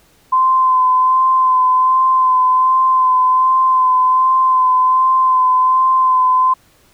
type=tone with vibrato; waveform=sine; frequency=1030 Hz; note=C6; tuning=28 cents flat; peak=-9 dBFS; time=0.32-6.54 s; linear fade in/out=10 ms; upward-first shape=sine; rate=1.3 Hz; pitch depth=19 cents each way; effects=pink hiss -52 dBFS RMS until 6.93 s